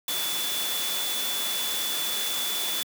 sine tone in noise, 3462 Hz, A7, 29 cents flat, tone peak -30 dBFS, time 0.08-2.83 s, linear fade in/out 2 ms, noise white, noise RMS -30 dBFS, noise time 0.08-2.83 s, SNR -3 dB, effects high-pass 200 Hz 12 dB/octave

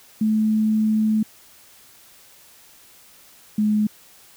sine tone pair in turn, 216.7 / 211.9 Hz, A3 / G#3, -26 / +35 cents, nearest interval unison, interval 39 cents, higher first, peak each -16 / -16 dBFS, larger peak neither, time 0.21-1.23 / 3.58-3.87 s, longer first, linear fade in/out 5 ms, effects white hiss -50 dBFS RMS until 4.36 s

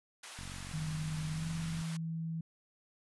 pink high-pass noise, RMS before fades -48 dBFS, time 0.23-1.97 s, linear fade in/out 5 ms, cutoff 1000 Hz, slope 12 dB/octave
click train, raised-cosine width 5 ms, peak -35 dBFS, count 67, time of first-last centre 0.39-1.812 s, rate 46.4 Hz
sine tone with pitch glide, 155.5 to 163.23 Hz, D#3 to E3, -1 to -17 cents, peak -35 dBFS, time 0.73-2.41 s, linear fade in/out 5 ms, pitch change +84 cents, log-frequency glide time 1.3-1.48 s
effects resampled to 24000 Hz

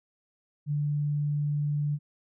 sine tone, 146.83 Hz, D3, in tune, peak -25 dBFS, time 0.66-1.99 s, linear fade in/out 50 ms, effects none

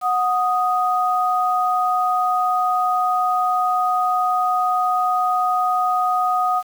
sine tone pair together, 733.6 / 1244.5 Hz, F#5 / D#6, -15 / 0 cents, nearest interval major sixth, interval 915 cents, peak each -19 dBFS, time 0.01-6.63 s, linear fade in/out 50 ms, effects 7-bit

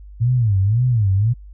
sine tone with vibrato, 110 Hz, A2, in tune, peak -13 dBFS, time 0.2-1.34 s, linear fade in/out 20 ms, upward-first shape sine, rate 1.9 Hz, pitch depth 250 cents each way, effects added 50 Hz sine -36 dBFS peak until 1.53 s

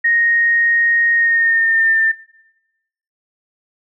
sine tone with pitch glide, 1864.7 to 1792.9 Hz, A#6 to A6, 0 to +32 cents, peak -11 dBFS, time 0.04-2.12 s, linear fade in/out 10 ms, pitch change -68 cents, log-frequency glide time 1.14-1.99 s, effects noise-tail reverb RT60 1.0 s tail -22 dB re dry

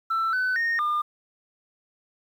sine tone with pitch steps, 1333 / 1508 / 1848 / 1205 Hz, E6 / F#6 / A#6 / D6, +19 / +32 / -16 / +44 cents, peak -20 dBFS, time 0.1-1.02 s, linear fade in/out 10 ms, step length 230 ms, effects tanh soft clip ceiling -20 dBFS + 9-bit

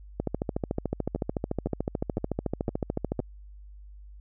two click trains, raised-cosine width 2 ms, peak -19 / -14 dBFS, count 5 / 42, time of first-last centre 1.16-3.201 / 0.2-3.193 s, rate 1.96 / 13.7 Hz, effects added 50 Hz sine -44 dBFS peak until 4.2 s

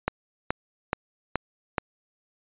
click train, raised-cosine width 0.5 ms, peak -8 dBFS, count 5, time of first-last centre 0.08-1.782 s, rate 2.35 Hz, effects resampled to 8000 Hz

